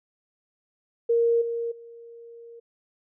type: tone with level steps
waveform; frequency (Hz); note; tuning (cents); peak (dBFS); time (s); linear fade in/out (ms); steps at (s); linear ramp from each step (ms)
sine; 466.2; A#4; 0; -18 / -26 / -42; 1.09-2.6; 10; 1.41 / 1.71; 10
effects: none